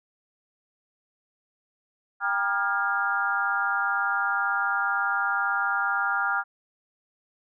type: tone cluster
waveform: sine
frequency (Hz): 792 / 956 / 1209 / 1401 / 1639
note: G5 / A#5 / D6 / F6 / G#6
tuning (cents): +18 / +43 / +50 / +5 / -23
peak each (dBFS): -30 / -34 / -31 / -25 / -33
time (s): 2.2-6.44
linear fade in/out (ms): 50
effects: none